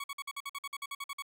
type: tone bursts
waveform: 20% pulse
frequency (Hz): 1118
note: C#6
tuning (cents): +14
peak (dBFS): -32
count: 14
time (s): 0-1.223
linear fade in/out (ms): 5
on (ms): 40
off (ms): 51
effects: none